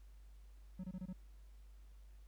triangle tone bursts, 184.7 Hz, F#3, 3 cents flat, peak -40 dBFS, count 5, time 0.79-1.13 s, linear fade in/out 5 ms, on 48 ms, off 25 ms, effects added 50 Hz sine -55 dBFS peak until 2.27 s + pink hiss -75 dBFS RMS until 2.27 s

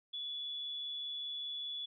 sine tone with amplitude modulation, 3420 Hz, A7, 50 cents flat, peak -37 dBFS, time 0.13-1.86 s, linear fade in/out 10 ms, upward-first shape sine, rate 145 Hz, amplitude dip 30%, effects none

